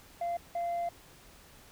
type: tone bursts at uneven times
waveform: sine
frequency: 690 Hz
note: F5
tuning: 21 cents flat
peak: -28 dBFS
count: 2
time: 0.21-0.37 / 0.55-0.89 s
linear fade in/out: 5 ms
effects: tanh soft clip ceiling -29 dBFS + pink hiss -56 dBFS RMS until 1.71 s